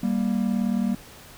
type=tone pair together; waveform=triangle; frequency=196 / 235.1 Hz; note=G3 / A#3; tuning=0 / +15 cents; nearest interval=minor third; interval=315 cents; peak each=-22 dBFS; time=0.03-0.95 s; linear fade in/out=5 ms; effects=pink hiss -46 dBFS RMS until 1.37 s